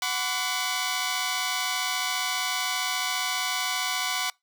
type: tone cluster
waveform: 10% pulse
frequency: 739 / 1010 / 1146 Hz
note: F#5 / B5 / D6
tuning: -2 / +39 / -43 cents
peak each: -22 dBFS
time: 0.02-4.3 s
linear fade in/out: 2 ms
effects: noise-tail reverb RT60 0.2 s tail -25 dB re dry